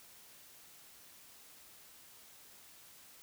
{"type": "silence", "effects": ["white hiss -58 dBFS RMS until 3.22 s"]}